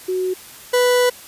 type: tone pair in turn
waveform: sine / 40% pulse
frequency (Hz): 370 / 493.9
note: F#4 / B4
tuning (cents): 0 / 0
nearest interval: perfect fourth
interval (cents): 500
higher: second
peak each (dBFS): -18 / -12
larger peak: second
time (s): 0.08-0.34 / 0.73-1.1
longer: second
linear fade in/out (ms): 10
effects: white hiss -40 dBFS RMS until 1.27 s + resampled to 32000 Hz